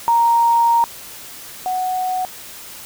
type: tone pair in turn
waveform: sine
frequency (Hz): 932.3 / 740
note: A#5 / F#5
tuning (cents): 0 / 0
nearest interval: major third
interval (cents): 400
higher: first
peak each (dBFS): -11 / -18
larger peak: first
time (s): 0.08-0.84 / 1.66-2.25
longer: first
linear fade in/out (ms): 0
effects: white hiss -36 dBFS RMS until 2.85 s